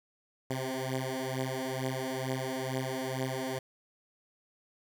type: beating tone pair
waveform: 10% pulse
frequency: 129.9 / 132.1 Hz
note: C3 / C3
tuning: -12 / +17 cents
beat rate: 2.2 Hz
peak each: -27 dBFS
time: 0.5-3.59 s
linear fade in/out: 5 ms
effects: none

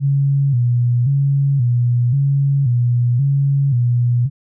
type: tone with vibrato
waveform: sine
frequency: 130 Hz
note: C3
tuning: 11 cents flat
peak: -12 dBFS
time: 0-4.3 s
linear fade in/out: 50 ms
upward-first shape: square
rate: 0.94 Hz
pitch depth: 120 cents each way
effects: none

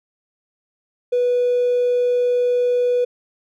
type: tone with hard clipping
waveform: triangle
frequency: 491 Hz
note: B4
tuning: 10 cents flat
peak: -15 dBFS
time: 1.12-3.05 s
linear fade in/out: 10 ms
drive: 3 dB
effects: none

